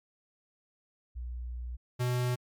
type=tone pair in turn; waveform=sine / square; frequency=60.6 / 124.03 Hz; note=B1 / B2; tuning=-32 / +8 cents; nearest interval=octave; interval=1240 cents; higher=second; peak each=-35 / -28 dBFS; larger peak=second; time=1.15-1.77 / 1.99-2.36 s; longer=first; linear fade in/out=20 ms; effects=MP3 96 kbps